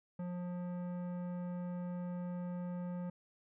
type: tone with tanh clipping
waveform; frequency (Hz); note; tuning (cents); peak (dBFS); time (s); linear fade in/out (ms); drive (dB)
triangle; 177.7; F3; +30; -40; 0.19-3.1; 5; 18
effects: none